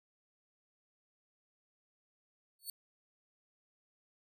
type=tone with exponential growth; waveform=5% pulse; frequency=4435 Hz; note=C#8; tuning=in tune; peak=-30 dBFS; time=2.59-2.7 s; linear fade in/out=2 ms; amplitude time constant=23 ms; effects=none